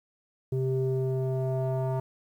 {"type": "tone with low-pass filter sweep", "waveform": "square", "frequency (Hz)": 130.81, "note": "C3", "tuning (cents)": 0, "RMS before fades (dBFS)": -28, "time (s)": [0.52, 2], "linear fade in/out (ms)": 5, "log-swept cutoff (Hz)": [340, 830], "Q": 3.1, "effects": ["10-bit"]}